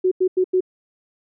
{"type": "tone bursts", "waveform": "sine", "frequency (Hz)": 370, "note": "F#4", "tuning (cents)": 0, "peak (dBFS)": -14, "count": 4, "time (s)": [0.04, 0.607], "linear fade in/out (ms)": 10, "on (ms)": 75, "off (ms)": 89, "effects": []}